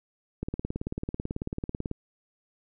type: click train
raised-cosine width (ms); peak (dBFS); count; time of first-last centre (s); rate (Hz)
3; -18; 28; 0.43-1.914; 18.2
effects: none